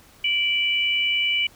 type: tone pair together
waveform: sine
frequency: 2330 / 2960 Hz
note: D7 / F#7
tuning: -14 / 0 cents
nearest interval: major third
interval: 414 cents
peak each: -22 dBFS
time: 0.24-1.47 s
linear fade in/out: 5 ms
effects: pink hiss -52 dBFS RMS until 1.55 s